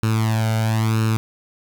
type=tone with flanger; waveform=sawtooth; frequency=110.8 Hz; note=A2; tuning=13 cents sharp; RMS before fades=-19 dBFS; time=0.03-1.17 s; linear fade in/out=0 ms; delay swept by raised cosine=0.74 to 1.37 ms; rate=1 Hz; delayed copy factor=+0.8; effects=none